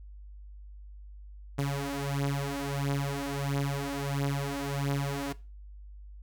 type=beating tone pair; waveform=sawtooth; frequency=139.4 / 140.9 Hz; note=C#3 / C#3; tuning=+10 / +29 cents; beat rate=1.5 Hz; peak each=-28 dBFS; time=1.58-5.33 s; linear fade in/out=10 ms; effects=noise-tail reverb RT60 0.3 s tail -19 dB re dry + added 50 Hz sine -44 dBFS peak until 6.22 s